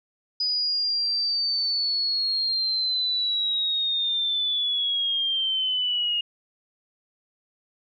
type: linear sweep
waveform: sine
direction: down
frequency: 4968 to 2849 Hz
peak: -22 dBFS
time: 0.4-6.21 s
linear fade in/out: 5 ms
effects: none